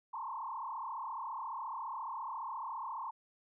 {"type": "tone with frequency modulation", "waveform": "sine", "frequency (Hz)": 987.8, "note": "B5", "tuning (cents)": 0, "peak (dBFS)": -38, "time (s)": [0.13, 3.11], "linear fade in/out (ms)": 10, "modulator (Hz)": 34.5, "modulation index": 3.4, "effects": []}